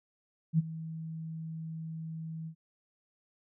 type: tone with ADSR envelope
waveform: sine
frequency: 161.1 Hz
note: E3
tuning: 39 cents flat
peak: -20 dBFS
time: 0.53-2.55 s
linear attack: 56 ms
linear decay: 25 ms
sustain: -17 dB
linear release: 81 ms
effects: none